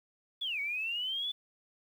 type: linear two-way sweep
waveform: sine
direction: down then up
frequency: 3496 to 2217 to 3496 Hz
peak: -32 dBFS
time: 0.41-1.32 s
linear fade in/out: 10 ms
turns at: 0.6 s
effects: 10-bit